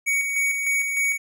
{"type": "tone with tremolo", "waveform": "square", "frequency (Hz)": 2244, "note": "C#7", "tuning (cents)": 21, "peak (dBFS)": -20, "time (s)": [0.06, 1.18], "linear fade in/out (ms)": 20, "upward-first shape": "square", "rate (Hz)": 3.3, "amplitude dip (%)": 40, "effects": []}